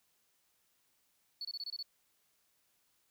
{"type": "tone bursts", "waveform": "sine", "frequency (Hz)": 4435, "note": "C#8", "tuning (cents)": 0, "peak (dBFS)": -37, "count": 7, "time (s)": [1.41, 1.827], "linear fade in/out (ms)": 2, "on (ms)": 39, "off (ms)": 24, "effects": ["tanh soft clip ceiling -34 dBFS", "white hiss -75 dBFS RMS until 3.1 s"]}